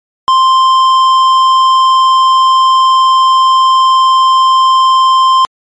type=tone with tanh clipping; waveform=sine; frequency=1046.5 Hz; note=C6; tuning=in tune; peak=-6 dBFS; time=0.28-5.45 s; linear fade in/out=0 ms; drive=10 dB; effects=MP3 48 kbps